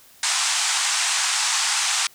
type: band-pass noise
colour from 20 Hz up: white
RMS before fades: -22 dBFS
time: 0.23-2.07 s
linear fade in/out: 2 ms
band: 770 to 8700 Hz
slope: 48 dB/octave
effects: white hiss -51 dBFS RMS until 2.14 s